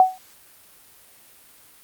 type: tone with exponential decay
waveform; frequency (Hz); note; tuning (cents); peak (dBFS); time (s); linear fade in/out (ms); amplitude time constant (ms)
sine; 748; F#5; +19; -6; 0-0.18; 1; 39
effects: white hiss -51 dBFS RMS until 1.83 s + Opus 48 kbps